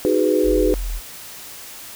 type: chord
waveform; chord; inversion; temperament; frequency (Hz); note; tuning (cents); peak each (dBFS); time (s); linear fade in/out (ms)
sine; G# minor seventh; second; just; 311.5 / 373.8 / 415.3 / 498.4; D#4 / F#4 / G#4 / B4; +2 / +18 / 0 / +16; -20; 0.05-0.74; 0
type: linear sweep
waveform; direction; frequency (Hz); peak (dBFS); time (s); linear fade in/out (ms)
sine; down; 51.4 to 38.83; -22; 0.43-1.01; 50
effects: white hiss -37 dBFS RMS until 1.95 s